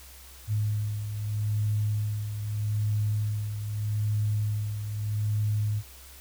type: beating tone pair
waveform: sine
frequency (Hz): 105.6 / 106.4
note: G#2 / G#2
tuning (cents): +29 / +42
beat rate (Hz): 0.8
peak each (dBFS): -26 / -34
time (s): 0.47-5.83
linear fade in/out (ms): 50
effects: added 65 Hz sine -49 dBFS peak until 6.2 s + white hiss -50 dBFS RMS until 6.2 s